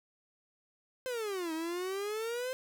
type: exponential two-way sweep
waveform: 45% pulse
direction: down then up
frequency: 523.3 to 314.8 to 523.3 Hz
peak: -34 dBFS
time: 1.06-2.53 s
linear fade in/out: 0 ms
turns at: 1.53 s
effects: none